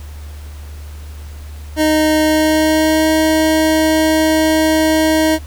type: tone with pitch glide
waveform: 25% pulse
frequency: 310 to 315.1 Hz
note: D#4 to D#4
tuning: -6 to +22 cents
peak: -7 dBFS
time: 1.76-5.39 s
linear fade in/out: 50 ms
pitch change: +28 cents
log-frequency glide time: 2.24-3.1 s
effects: added 74 Hz sine -28 dBFS peak until 5.46 s + pink hiss -42 dBFS RMS until 5.46 s